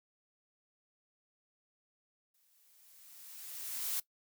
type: noise with exponential growth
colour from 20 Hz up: blue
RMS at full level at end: -34 dBFS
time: 2.34-4 s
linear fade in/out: 5 ms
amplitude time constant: 360 ms
effects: noise-tail reverb RT60 0.1 s tail -19 dB re dry